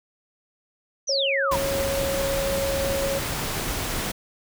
sine exponential sweep, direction down, 6220 to 880 Hz, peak -22 dBFS, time 1.07-1.57 s, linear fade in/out 20 ms
sine tone, 549 Hz, C#5, 17 cents flat, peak -24 dBFS, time 1.09-3.19 s, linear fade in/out 5 ms
pink noise, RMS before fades -28 dBFS, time 1.51-4.12 s, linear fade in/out 10 ms
effects none

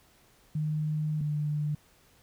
sine tone pair in turn, 153.2 / 149.36 Hz, D#3 / D3, -27 / +30 cents, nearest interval unison, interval 43 cents, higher first, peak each -27 dBFS, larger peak neither, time 0.55-1.21 / 1.21-1.75 s, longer first, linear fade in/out 5 ms, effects pink hiss -62 dBFS RMS until 2.22 s

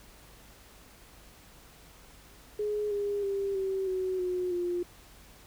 sine tone with pitch steps, 418.9 / 407 / 395.4 / 384.1 / 373.2 / 362.6 / 352.3 Hz, G#4 / G#4 / G4 / G4 / F#4 / F#4 / F4, +15 / -35 / +15 / -35 / +15 / -35 / +15 cents, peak -28 dBFS, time 2.59-4.83 s, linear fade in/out 5 ms, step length 320 ms, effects added 50 Hz sine -58 dBFS peak until 5.46 s + pink hiss -55 dBFS RMS until 5.46 s

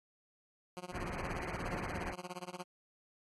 10% pulse tone with tremolo, 180 Hz, F#3, 47 cents flat, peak -32 dBFS, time 0.77-2.64 s, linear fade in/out 0 ms, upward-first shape sine, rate 17 Hz, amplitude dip 95%
pink low-pass noise, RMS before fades -41 dBFS, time 0.91-2.15 s, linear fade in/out 50 ms, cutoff 2500 Hz, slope 96 dB/octave
effects AAC 32 kbps

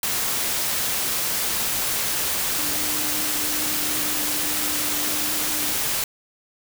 sine tone in noise, 300 Hz, D4, 37 cents sharp, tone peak -35 dBFS, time 2.58-5.73 s, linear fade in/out 2 ms, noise white, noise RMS -24 dBFS, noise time 0.03-6.04 s, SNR -14 dB, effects none

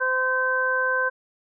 harmonic tone, 515 Hz, C5, 28 cents flat, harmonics 1 / 2 / 3, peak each -27 / -27 / -22 dBFS, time 0-1.1 s, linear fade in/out 20 ms, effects none

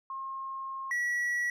sine / triangle tone pair in turn, 1072 / 1934.5 Hz, C6 / B6, +42 / -36 cents, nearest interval minor seventh, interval 1022 cents, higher second, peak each -35 / -26 dBFS, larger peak second, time 0.1-0.91 / 0.91-1.5 s, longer first, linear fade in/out 2 ms, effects none

